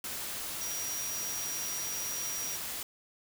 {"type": "tone in noise", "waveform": "sine", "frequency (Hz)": 5750, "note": "F8", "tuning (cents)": 50, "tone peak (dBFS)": -36, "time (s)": [0.61, 2.56], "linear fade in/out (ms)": 2, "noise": "white", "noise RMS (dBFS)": -38, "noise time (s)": [0.04, 2.83], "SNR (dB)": -1, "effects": []}